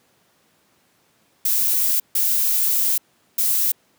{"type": "noise bursts at uneven times", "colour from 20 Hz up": "violet", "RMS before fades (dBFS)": -19, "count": 3, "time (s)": [[1.45, 2], [2.15, 2.98], [3.38, 3.72]], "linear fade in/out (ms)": 5, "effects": ["pink hiss -61 dBFS RMS until 3.98 s", "high-pass 150 Hz 12 dB/octave"]}